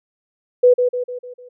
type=tone with echo; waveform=sine; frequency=494.9 Hz; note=B4; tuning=4 cents sharp; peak=-7 dBFS; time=0.63-0.74 s; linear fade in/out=10 ms; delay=150 ms; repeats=5; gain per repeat=-6 dB; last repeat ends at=1.49 s; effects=none